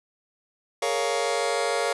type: chord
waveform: sawtooth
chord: Bb minor seventh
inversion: third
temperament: just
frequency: 419.5 / 466.2 / 559.4 / 699.2 Hz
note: Ab4 / Bb4 / Db5 / F5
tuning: +17 / 0 / +16 / +2 cents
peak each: -27 / -24 / -24 / -25 dBFS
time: 0.82-1.93 s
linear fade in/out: 5 ms
effects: resampled to 24000 Hz + 9-bit